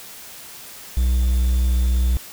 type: tone with quantisation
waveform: triangle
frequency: 61.74 Hz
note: B1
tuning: in tune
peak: -13 dBFS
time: 0.97-2.17 s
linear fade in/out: 0 ms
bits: 7
effects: white hiss -39 dBFS RMS until 2.32 s